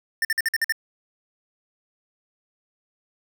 square tone bursts, 1801 Hz, A6, 40 cents sharp, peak -20 dBFS, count 7, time 0.22-0.723 s, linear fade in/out 2 ms, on 29 ms, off 50 ms, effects none

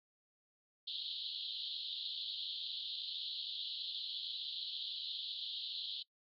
white band-pass noise, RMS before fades -43 dBFS, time 0.87-6.03 s, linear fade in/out 10 ms, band 3100 to 4300 Hz, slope 96 dB/octave, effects noise-tail reverb RT60 0.1 s tail -22 dB re dry

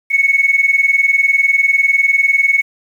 sine tone pair together, 2199 / 2219 Hz, C#7 / C#7, -14 / +1 cents, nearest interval unison, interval 15 cents, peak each -12 dBFS, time 0.1-2.62 s, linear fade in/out 20 ms, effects tanh soft clip ceiling -2 dBFS + 7-bit

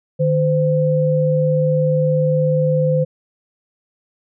sine tone pair together, 152.8 / 514 Hz, D#3 / C5, -31 / -31 cents, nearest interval octave + major sixth, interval 2100 cents, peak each -16 dBFS, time 0.19-3.05 s, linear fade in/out 20 ms, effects none

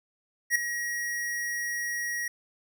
square tone with ADSR envelope, 1900 Hz, A#6, 33 cents sharp, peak -19 dBFS, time 0.5-2.28 s, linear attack 55 ms, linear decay 3 ms, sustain -11 dB, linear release 4 ms, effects none

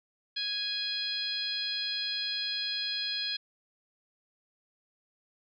harmonic tone, 830 Hz, G#5, 1 cent flat, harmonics 2 / 3 / 4 / 5 / 6, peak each -42 / -42 / -35 / -34 / -39 dBFS, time 0.36-3.37 s, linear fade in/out 10 ms, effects none

